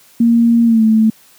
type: tone with pitch glide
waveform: sine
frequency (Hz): 233.1 to 220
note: A#3 to A3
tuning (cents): 0 to 0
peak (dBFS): -7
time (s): 0.2-1.1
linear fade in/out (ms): 5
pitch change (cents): -100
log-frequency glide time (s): 0.65-0.83
effects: white hiss -47 dBFS RMS until 1.38 s + high-pass 100 Hz 12 dB/octave